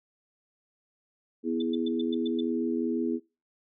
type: chord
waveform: sine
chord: E major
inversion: second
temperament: equal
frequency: 246.9 / 329.6 / 415.3 Hz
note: B3 / E4 / G#4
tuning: 0 / 0 / 0 cents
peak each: -29 / -30 / -33 dBFS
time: 1.43-3.2 s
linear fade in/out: 50 ms
type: tone bursts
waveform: sine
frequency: 3520 Hz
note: A7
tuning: in tune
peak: -36 dBFS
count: 7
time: 1.6-2.407 s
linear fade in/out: 5 ms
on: 21 ms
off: 110 ms
effects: noise-tail reverb RT60 0.3 s tail -23 dB re dry